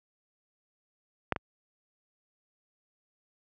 clicks, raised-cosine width 0.5 ms, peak -10 / -17 dBFS, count 2, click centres 1.323 / 1.362 s, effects high-pass 60 Hz 12 dB/octave

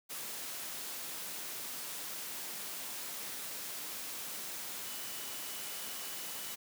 sine tone in noise, 2960 Hz, F#7, in tune, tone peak -53 dBFS, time 4.84-6.54 s, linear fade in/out 20 ms, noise white, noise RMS -42 dBFS, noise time 0.09-6.56 s, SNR -14 dB, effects high-pass 150 Hz 12 dB/octave

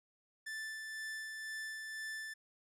45% pulse tone with tremolo, 1760 Hz, A6, in tune, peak -40 dBFS, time 0.46-2.34 s, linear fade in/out 10 ms, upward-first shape sine, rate 2 Hz, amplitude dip 30%, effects low-pass 12000 Hz 12 dB/octave

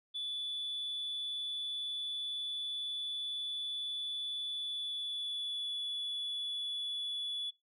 sine tone with pitch glide, 3462 to 3426 Hz, A7 to A7, -29 to -47 cents, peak -34 dBFS, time 0.14-7.51 s, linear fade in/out 20 ms, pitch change -18 cents, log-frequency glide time 4.52-5.77 s, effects noise-tail reverb RT60 0.2 s tail -18 dB re dry + tanh soft clip ceiling -33 dBFS

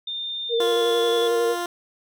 sine tone with pitch glide, 3616 to 3433 Hz, A7 to A7, +47 to -43 cents, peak -27 dBFS, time 0.07-1.28 s, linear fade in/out 5 ms, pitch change -90 cents, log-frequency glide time 0.54-0.66 s
sine tone with vibrato, 466.2 Hz, A#4, in tune, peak -19 dBFS, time 0.49-1.56 s, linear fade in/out 50 ms, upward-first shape square, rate 11 Hz, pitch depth 22 cents each way
15% pulse tone, 349.2 Hz, F4, in tune, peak -19 dBFS, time 0.6-1.66 s, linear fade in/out 2 ms
effects none

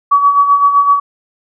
sine tone with tremolo, 1136 Hz, C#6, 42 cents sharp, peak -4 dBFS, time 0.11-1 s, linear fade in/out 10 ms, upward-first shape sine, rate 7.8 Hz, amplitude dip 60%, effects none

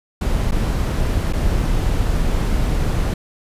brown noise with dropouts, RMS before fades -18 dBFS, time 0.21-3.14 s, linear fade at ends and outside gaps 5 ms, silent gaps 0.511-0.519 / 1.327-1.333 s, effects resampled to 32000 Hz

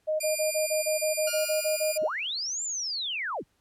sine tone bursts, 620 Hz, D#5, 6 cents flat, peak -24 dBFS, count 13, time 0.07-2.084 s, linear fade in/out 20 ms, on 130 ms, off 27 ms
5% pulse tone with pitch glide, 2400 to 2415 Hz, D7 to D7, +37 to +48 cents, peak -20 dBFS, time 0.2-1.98 s, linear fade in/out 10 ms, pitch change +11 cents, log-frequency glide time 1.36-1.42 s
15% pulse tone with exponential decay, 1418 Hz, F6, 26 cents sharp, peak -26 dBFS, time 1.27-2.56 s, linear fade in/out 5 ms, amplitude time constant 280 ms
sine linear two-way sweep, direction up then down, 56.7 to 7400 to 56.7 Hz, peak -29 dBFS, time 2.01-3.44 s, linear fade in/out 50 ms, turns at 2.63 s
effects pink hiss -71 dBFS RMS until 3.6 s + low-pass 12000 Hz 12 dB/octave

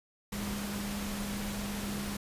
sine tone in noise, 203.1 Hz, G#3, 38 cents flat, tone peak -36 dBFS, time 0.32-2.17 s, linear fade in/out 5 ms, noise pink, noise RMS -39 dBFS, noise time 0.32-2.17 s, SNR 0 dB, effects resampled to 32000 Hz

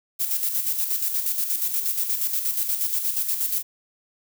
violet noise with tremolo, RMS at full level -23 dBFS, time 0.19-3.63 s, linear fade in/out 20 ms, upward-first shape square, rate 8.4 Hz, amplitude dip 50%, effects none

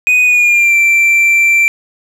triangle tone with pitch glide, 2489 to 2349 Hz, D#7 to D7, 0 to 0 cents, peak -5 dBFS, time 0.07-1.68 s, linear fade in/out 0 ms, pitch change -100 cents, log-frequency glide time 0.24-0.75 s, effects none

